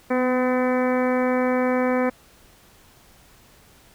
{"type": "harmonic tone with a mistuned harmonic", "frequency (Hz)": 253.4, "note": "B3", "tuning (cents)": 45, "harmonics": [1, 2, 3, 4, 5, 6, 7, 8, 9], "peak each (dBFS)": [-22, -22, -30, -31, -33, -36, -34, -38, -36], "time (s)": [0.1, 2.1], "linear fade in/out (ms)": 10, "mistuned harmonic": 1, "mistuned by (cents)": -16, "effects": ["pink hiss -53 dBFS RMS until 3.94 s"]}